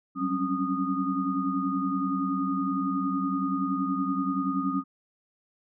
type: tone cluster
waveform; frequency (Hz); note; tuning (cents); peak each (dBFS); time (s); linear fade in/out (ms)
sine; 185.2 / 195.6 / 272.7 / 283.3 / 1233; F#3 / G3 / C#4 / C#4 / D#6; +2 / -4 / -28 / +38 / -16; -34 / -34 / -28 / -35 / -31; 0.15-4.84; 50
effects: none